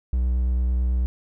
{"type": "tone with vibrato", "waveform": "triangle", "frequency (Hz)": 62, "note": "B1", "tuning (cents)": 7, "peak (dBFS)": -17, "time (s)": [0.13, 1.06], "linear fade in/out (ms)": 0, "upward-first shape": "sine", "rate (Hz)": 9, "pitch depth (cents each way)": 17, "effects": []}